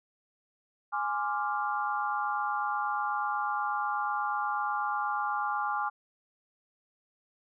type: chord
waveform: sine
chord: D half-diminished seventh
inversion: second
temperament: equal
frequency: 830.6 / 1046.5 / 1174.7 / 1396.9 Hz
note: Ab5 / C6 / D6 / F6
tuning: 0 / 0 / 0 / 0 cents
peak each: -32 / -37 / -33 / -35 dBFS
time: 0.92-5.9 s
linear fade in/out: 20 ms
effects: none